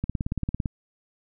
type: click train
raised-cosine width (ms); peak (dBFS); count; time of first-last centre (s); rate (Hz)
5; -14; 12; 0.04-0.658; 17.8
effects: none